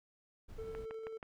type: noise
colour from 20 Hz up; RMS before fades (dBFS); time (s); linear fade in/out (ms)
brown; -49; 0.48-0.86; 20
type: tone with tremolo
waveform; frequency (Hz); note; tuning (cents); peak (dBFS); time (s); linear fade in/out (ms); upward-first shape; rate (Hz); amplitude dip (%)
triangle; 444.8; A4; +19; -39; 0.58-1.18; 10; square; 11; 25
type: click train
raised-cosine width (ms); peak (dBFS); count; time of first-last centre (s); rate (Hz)
0.5; -31; 4; 0.75-1.228; 6.27
effects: none